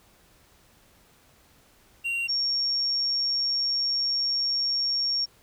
triangle / sine tone pair in turn, 2758 / 5530 Hz, F7 / F8, -22 / -18 cents, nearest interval octave, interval 1204 cents, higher second, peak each -24 / -23 dBFS, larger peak second, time 2.04-2.28 / 2.28-5.26 s, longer second, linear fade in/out 20 ms, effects pink hiss -59 dBFS RMS until 5.42 s

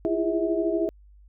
sine tone cluster, 327.8 / 340.6 / 407.2 / 646 Hz, E4 / F4 / G#4 / E5, -10 / -43 / -34 / -35 cents, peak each -29 / -26 / -28 / -28 dBFS, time 0.05-0.89 s, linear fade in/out 0 ms, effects added 50 Hz sine -49 dBFS peak until 1.28 s

